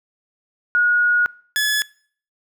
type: tone pair in turn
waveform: sine / sawtooth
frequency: 1447 / 1707.3 Hz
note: F#6 / G#6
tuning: -39 / +47 cents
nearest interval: minor third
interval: 286 cents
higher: second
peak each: -13 dBFS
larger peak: neither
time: 0.75-1.26 / 1.56-1.82 s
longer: first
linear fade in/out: 0 ms
effects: noise-tail reverb RT60 0.5 s tail -23 dB re dry